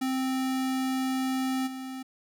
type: tone with level steps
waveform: square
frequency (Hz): 261.6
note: C4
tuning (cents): 0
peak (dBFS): -27 / -36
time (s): 0.01-2.03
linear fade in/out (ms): 10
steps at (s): 1.66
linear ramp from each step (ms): 20
effects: none